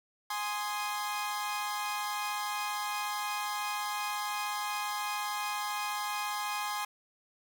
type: chord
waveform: sawtooth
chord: Ab major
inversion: none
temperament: equal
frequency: 830.6 / 1046.5 / 1244.5 Hz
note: Ab5 / C6 / Eb6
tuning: 0 / 0 / 0 cents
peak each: -32 / -33 / -36 dBFS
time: 0.3-6.85 s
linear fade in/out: 5 ms
effects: none